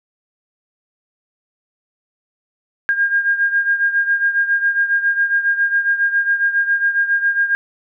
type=beating tone pair; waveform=sine; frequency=1613 / 1620.3 Hz; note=G6 / G#6; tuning=+49 / -43 cents; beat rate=7.3 Hz; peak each=-15 / -20 dBFS; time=2.89-7.55 s; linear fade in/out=0 ms; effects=none